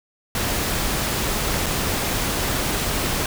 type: noise with dropouts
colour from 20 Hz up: pink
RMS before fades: -23 dBFS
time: 0.35-3.26 s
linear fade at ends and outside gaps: 2 ms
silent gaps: 1.661-1.664 s
effects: none